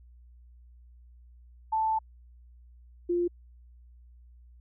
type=tone pair in turn; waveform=sine; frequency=880 / 349.2 Hz; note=A5 / F4; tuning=0 / 0 cents; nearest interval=octave + major third; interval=1600 cents; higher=first; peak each=-24 dBFS; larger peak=neither; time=1.72-1.99 / 3.09-3.28 s; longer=first; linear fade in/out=10 ms; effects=added 60 Hz sine -51 dBFS peak until 4.6 s